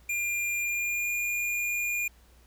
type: tone with pitch glide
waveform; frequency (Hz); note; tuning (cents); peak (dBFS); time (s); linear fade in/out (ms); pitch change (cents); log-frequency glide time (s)
square; 2400 to 2421; D7 to D#7; +37 to -48; -28; 0.09-2.08; 5; +15; 0.6-1.1
effects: added 60 Hz sine -56 dBFS peak until 2.46 s + pink hiss -62 dBFS RMS until 2.46 s